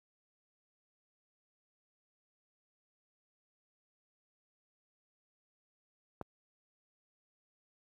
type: click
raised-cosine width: 1 ms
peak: -25 dBFS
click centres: 6.213 s
effects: high-pass 60 Hz 12 dB/octave + 11-bit